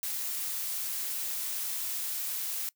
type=noise; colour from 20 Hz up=blue; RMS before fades=-34 dBFS; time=0.03-2.69 s; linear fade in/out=0 ms; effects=noise-tail reverb RT60 0.1 s tail -22 dB re dry